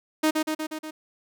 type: tone with echo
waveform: sawtooth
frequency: 311.1 Hz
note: D#4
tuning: in tune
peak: -15 dBFS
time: 0.23-0.31 s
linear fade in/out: 10 ms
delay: 120 ms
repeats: 5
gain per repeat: -3 dB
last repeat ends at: 0.91 s
effects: none